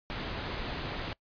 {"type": "low-pass noise", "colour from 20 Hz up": "pink", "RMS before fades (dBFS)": -37, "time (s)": [0.1, 1.13], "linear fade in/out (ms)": 0, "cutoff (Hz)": 4600, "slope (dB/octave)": 48, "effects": ["noise-tail reverb RT60 0.1 s tail -23 dB re dry", "resampled to 11025 Hz"]}